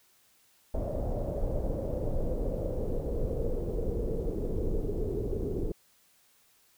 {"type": "noise with low-pass filter sweep", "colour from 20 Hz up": "brown", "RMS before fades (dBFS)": -31, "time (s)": [0.74, 5.72], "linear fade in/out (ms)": 2, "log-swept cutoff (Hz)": [610, 400], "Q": 5.3, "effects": ["white hiss -65 dBFS RMS until 6.77 s"]}